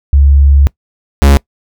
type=tone pair in turn; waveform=sine / 45% pulse; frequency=70 / 70 Hz; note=C#2 / C#2; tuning=+18 / +18 cents; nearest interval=unison; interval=0 cents; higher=neither; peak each=-3 dBFS; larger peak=neither; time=0.13-0.67 / 1.22-1.37 s; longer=first; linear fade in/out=0 ms; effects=noise-tail reverb RT60 0.1 s tail -23 dB re dry